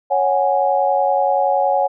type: chord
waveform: sine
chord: C# suspended fourth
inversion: none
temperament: equal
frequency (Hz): 554.4 / 740 / 830.6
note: C#5 / F#5 / G#5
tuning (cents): 0 / 0 / 0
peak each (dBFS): -18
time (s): 0.1-1.88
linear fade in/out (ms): 20
effects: none